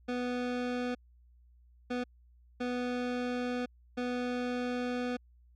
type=tone bursts at uneven times; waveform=25% pulse; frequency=246.9 Hz; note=B3; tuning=in tune; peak=-28 dBFS; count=4; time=0.08-0.95 / 1.9-2.04 / 2.6-3.66 / 3.97-5.17 s; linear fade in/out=10 ms; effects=added 60 Hz sine -58 dBFS peak until 5.55 s + low-pass 4000 Hz 12 dB/octave